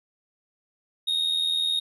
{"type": "tone with amplitude modulation", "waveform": "triangle", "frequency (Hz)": 3729, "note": "A#7", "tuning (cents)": 0, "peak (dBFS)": -18, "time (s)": [1.07, 1.8], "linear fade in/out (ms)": 10, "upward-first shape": "sine", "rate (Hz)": 79.9, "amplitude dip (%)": 65, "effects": ["resampled to 32000 Hz"]}